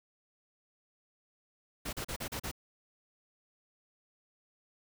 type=noise bursts; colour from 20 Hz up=pink; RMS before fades=-38 dBFS; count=6; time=1.85-2.515 s; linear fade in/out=10 ms; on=80 ms; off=37 ms; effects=none